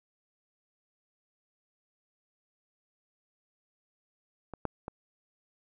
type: clicks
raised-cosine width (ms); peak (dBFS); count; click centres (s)
1; -26 / -16 / -23; 3; 4.537 / 4.653 / 4.881
effects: none